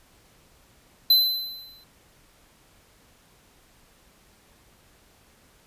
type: tone with exponential decay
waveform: square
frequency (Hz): 4044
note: B7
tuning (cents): +40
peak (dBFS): -13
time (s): 1.1-1.84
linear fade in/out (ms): 5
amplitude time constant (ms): 160
effects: pink hiss -58 dBFS RMS until 5.66 s + resampled to 32000 Hz